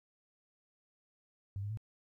sine tone with pitch steps, 98.6 / 102.5 / 109.6 Hz, G2 / G#2 / A2, +11 / -22 / -6 cents, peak -36 dBFS, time 1.56-1.773 s, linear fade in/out 0 ms, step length 71 ms, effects 13-bit

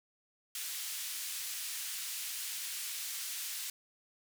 white band-pass noise, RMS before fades -40 dBFS, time 0.55-3.7 s, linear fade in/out 2 ms, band 2100 to 14000 Hz, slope 12 dB/octave, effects none

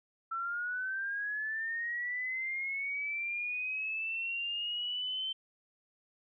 sine linear sweep, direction up, 1331 to 3100 Hz, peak -33 dBFS, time 0.31-5.33 s, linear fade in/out 10 ms, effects none

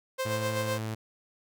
sawtooth tone with tremolo, 523.3 Hz, C5, in tune, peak -24 dBFS, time 0.18-0.79 s, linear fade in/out 20 ms, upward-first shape sine, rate 7.9 Hz, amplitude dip 50%
sawtooth tone, 110 Hz, A2, in tune, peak -28 dBFS, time 0.25-0.95 s, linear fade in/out 10 ms
effects none

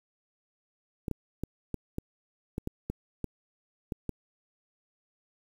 clicks, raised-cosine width 3 ms, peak -19 dBFS, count 11, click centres 1.082 / 1.113 / 1.436 / 1.743 / 1.984 / 2.581 / 2.674 / 2.9 / 3.243 / 3.922 / 4.093 s, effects 8-bit

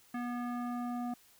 square tone with low-pass filter sweep, 242.7 Hz, B3, 30 cents flat, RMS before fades -37 dBFS, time 0.14-1.14 s, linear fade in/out 5 ms, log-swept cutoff 1700 to 890 Hz, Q 1.9, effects white hiss -63 dBFS RMS until 1.39 s

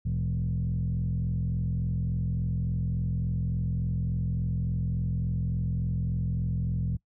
sine tone with frequency modulation, 117 Hz, A#2, 7 cents sharp, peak -25 dBFS, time 0.05-6.97 s, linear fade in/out 10 ms, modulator 43.5 Hz, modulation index 1.3, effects noise-tail reverb RT60 0.1 s tail -22 dB re dry + tanh soft clip ceiling -21 dBFS

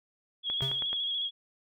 sine tone with vibrato, 3322 Hz, G#7, in tune, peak -29 dBFS, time 0.43-1.31 s, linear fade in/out 50 ms, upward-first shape square, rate 14 Hz, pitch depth 29 cents each way
click train, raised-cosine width 0.5 ms, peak -25 dBFS, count 5, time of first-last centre 0.5-0.93 s, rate 9.3 Hz
square tone with exponential decay, 134 Hz, C3, 42 cents sharp, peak -29 dBFS, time 0.62-0.9 s, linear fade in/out 0 ms, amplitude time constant 59 ms
effects none

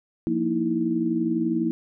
sine tone cluster, 174.2 / 233.6 / 305.5 / 325.5 Hz, F3 / A#3 / D#4 / E4, -4 / +4 / -32 / -22 cents, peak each -30 / -26 / -31 / -24 dBFS, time 0.27-1.71 s, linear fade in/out 0 ms, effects none

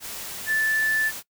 sine tone in noise, 1753 Hz, A6, 7 cents flat, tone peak -20 dBFS, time 0.46-1.12 s, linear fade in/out 50 ms, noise white, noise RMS -35 dBFS, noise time 0-1.23 s, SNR +12 dB, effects noise-tail reverb RT60 0.1 s tail -20 dB re dry

